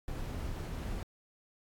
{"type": "noise", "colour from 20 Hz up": "brown", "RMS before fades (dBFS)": -38, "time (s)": [0.08, 1.03], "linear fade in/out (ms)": 0, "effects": ["AAC 64 kbps"]}